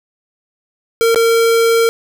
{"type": "tone with dropouts", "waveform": "square", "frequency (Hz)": 458.7, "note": "A#4", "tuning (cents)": -28, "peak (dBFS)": -10, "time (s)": [1.01, 1.89], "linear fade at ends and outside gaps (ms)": 0, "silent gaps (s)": [1.146, 1.159], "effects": []}